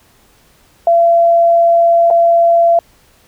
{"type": "tone with dropouts", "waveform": "sine", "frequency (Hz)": 679, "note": "F5", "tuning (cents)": -49, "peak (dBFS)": -6, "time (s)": [0.87, 2.79], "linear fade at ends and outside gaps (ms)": 2, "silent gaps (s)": [2.103, 2.109], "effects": ["pink hiss -50 dBFS RMS until 3.27 s"]}